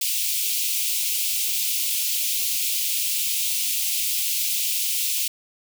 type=high-pass noise; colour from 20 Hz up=white; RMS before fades=-24 dBFS; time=0.01-5.28 s; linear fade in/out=5 ms; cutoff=2400 Hz; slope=48 dB/octave; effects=none